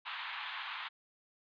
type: band-pass noise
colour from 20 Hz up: pink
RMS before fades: -42 dBFS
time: 0.05-0.89 s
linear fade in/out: 20 ms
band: 880 to 3800 Hz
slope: 48 dB/octave
effects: resampled to 11025 Hz